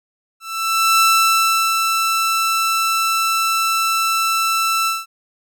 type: tone with ADSR envelope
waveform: sawtooth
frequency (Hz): 1330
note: E6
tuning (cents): +15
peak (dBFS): -7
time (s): 0.4-5.06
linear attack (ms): 600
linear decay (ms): 730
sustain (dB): -5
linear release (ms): 190
effects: none